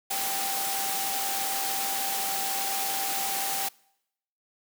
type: tone in noise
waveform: sine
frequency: 784 Hz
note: G5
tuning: in tune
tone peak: -33 dBFS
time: 0.1-3.69 s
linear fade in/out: 10 ms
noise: white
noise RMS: -30 dBFS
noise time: 0.1-3.69 s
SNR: -6 dB
effects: noise-tail reverb RT60 0.8 s tail -25 dB re dry + high-pass 200 Hz 12 dB/octave